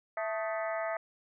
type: harmonic tone with a mistuned harmonic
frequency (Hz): 220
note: A3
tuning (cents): 0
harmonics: 3 / 4 / 5 / 6 / 7 / 8 / 9 / 10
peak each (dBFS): -33 / -41 / -49 / -40 / -47 / -45 / -42 / -51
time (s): 0.17-0.97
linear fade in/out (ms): 2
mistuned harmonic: 6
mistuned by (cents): -91
effects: none